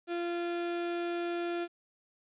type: tone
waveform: 35% pulse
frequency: 345.2 Hz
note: F4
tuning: 20 cents flat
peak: -30 dBFS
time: 0.07-1.68 s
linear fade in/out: 50 ms
effects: resampled to 8000 Hz + 11-bit